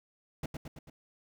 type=noise with echo; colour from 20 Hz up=brown; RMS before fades=-35 dBFS; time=0.43-0.46 s; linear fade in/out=5 ms; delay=110 ms; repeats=4; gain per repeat=-4 dB; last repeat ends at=0.9 s; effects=none